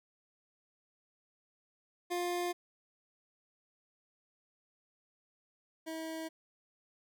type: tone pair in turn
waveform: 25% pulse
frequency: 352.3 / 321.7 Hz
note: F4 / E4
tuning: +15 / -42 cents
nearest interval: major second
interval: 157 cents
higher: first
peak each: -29 / -35 dBFS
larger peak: first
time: 2.1-2.53 / 5.86-6.29 s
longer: neither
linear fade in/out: 20 ms
effects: none